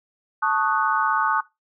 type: chord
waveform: sine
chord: D# half-diminished seventh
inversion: second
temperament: equal with one note detuned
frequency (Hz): 880 / 1108.7 / 1244.5 / 1484.3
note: A5 / C#6 / D#6 / F#6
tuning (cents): 0 / 0 / 0 / +5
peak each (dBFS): -24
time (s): 0.42-1.41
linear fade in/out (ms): 10
effects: noise-tail reverb RT60 0.2 s tail -19 dB re dry